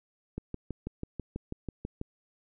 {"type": "click train", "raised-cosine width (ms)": 3, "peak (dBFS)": -22, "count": 11, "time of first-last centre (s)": [0.38, 2.014], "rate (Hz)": 6.12, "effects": []}